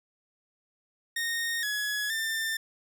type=tone with pitch steps; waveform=sawtooth; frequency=1850 / 1687 / 1791 Hz; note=A#6 / G#6 / A6; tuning=-14 / +27 / +30 cents; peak=-25 dBFS; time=1.16-2.57 s; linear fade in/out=5 ms; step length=470 ms; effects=none